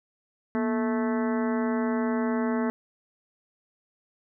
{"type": "harmonic tone with a mistuned harmonic", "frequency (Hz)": 218.9, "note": "A3", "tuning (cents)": -9, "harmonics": [1, 2, 3, 4, 5, 6, 7, 8, 9], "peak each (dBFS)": [-25, -31, -35, -37, -39, -41, -42, -43, -44], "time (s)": [0.55, 2.7], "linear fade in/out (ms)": 0, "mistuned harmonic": 1, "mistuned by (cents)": 150, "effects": []}